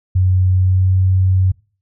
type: tone with pitch glide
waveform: sine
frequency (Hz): 92.5 to 93.63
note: F#2 to F#2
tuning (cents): 0 to +21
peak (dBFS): -10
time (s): 0.15-1.52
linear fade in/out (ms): 10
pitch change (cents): +21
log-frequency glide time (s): 0.53-0.93
effects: noise-tail reverb RT60 0.4 s tail -24 dB re dry